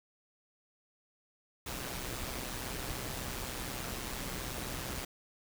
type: noise with amplitude modulation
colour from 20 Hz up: pink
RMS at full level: -37 dBFS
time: 1.66-5.05 s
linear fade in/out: 5 ms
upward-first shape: sine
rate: 127 Hz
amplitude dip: 55%
effects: none